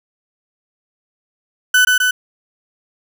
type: tone with echo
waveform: 35% pulse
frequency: 1500 Hz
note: F#6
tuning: 23 cents sharp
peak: -7 dBFS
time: 1.74-1.85 s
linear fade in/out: 5 ms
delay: 130 ms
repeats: 2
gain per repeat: -2 dB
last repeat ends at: 2.11 s
effects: none